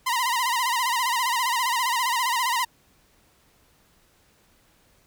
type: tone with vibrato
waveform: sawtooth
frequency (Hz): 979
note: B5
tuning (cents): -15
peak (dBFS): -18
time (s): 0.06-2.65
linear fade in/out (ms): 10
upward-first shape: sine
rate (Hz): 15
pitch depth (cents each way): 110
effects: pink hiss -61 dBFS RMS until 5.06 s